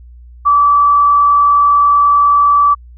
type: tone with frequency modulation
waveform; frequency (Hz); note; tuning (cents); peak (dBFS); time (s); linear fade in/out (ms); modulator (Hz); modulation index
sine; 1156; D6; -28; -6; 0.45-2.75; 20; 49.4; 0.25
effects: added 60 Hz sine -34 dBFS peak until 2.97 s